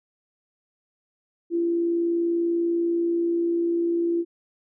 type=tone with amplitude modulation; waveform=sine; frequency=340 Hz; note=F4; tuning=46 cents flat; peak=-19 dBFS; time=1.5-4.25 s; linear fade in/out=50 ms; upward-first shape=sine; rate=60.3 Hz; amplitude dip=30%; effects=none

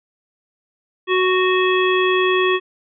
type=harmonic tone; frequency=370 Hz; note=F#4; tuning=in tune; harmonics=1 / 3 / 5 / 7 / 9; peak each=-16 / -21 / -23 / -24 / -26 dBFS; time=1.07-2.6 s; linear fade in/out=50 ms; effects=none

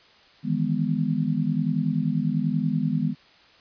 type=chord; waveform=sine; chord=E major seventh; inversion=third; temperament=just; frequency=154.51 / 164.81 / 206 / 247.2 Hz; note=D#3 / E3 / G#3 / B3; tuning=-12 / 0 / -14 / +2 cents; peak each=-27 dBFS; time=0.43-3.15 s; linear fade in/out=50 ms; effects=white hiss -54 dBFS RMS until 3.6 s + resampled to 11025 Hz

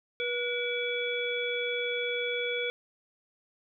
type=harmonic tone with a mistuned harmonic; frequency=484.5 Hz; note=B4; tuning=33 cents flat; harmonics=1 / 3 / 5 / 7; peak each=-32 / -39 / -33 / -36 dBFS; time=0.2-2.7 s; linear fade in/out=0 ms; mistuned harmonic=5; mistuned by=-89 cents; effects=none

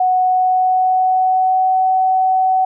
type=tone with pitch glide; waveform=sine; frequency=739 to 752.4 Hz; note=F#5 to F#5; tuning=-2 to +29 cents; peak=-11 dBFS; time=0-2.65 s; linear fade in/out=5 ms; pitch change=+31 cents; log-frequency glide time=0.21-1.92 s; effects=none

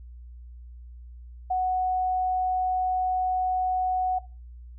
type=tone; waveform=sine; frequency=740 Hz; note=F#5; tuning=in tune; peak=-22 dBFS; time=1.5-4.19 s; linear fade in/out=10 ms; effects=noise-tail reverb RT60 0.3 s tail -18 dB re dry + added 60 Hz sine -41 dBFS peak until 4.78 s

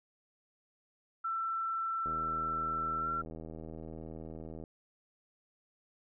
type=tone with pitch glide; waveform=sine; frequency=1338 to 1357.5 Hz; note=E6 to F6; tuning=+25 to -50 cents; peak=-32 dBFS; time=1.24-3.22 s; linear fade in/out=10 ms; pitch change=+25 cents; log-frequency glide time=3-3.07 s
type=click train; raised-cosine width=2 ms; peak=-32 dBFS; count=207; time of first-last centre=2.06-4.638 s; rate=79.9 Hz
effects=none

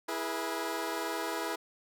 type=chord; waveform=15% pulse; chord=E major; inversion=none; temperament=equal with one note detuned; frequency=329.6 / 415.3 / 483.2 Hz; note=E4 / G#4 / B4; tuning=0 / 0 / -38 cents; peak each=-30 / -31 / -32 dBFS; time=0.08-1.56 s; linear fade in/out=10 ms; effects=none

